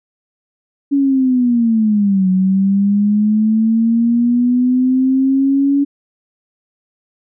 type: linear two-way sweep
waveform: sine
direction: down then up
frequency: 283.3 to 185 to 283.3 Hz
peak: -10 dBFS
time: 0.91-5.85 s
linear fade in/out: 20 ms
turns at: 2.29 s
effects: none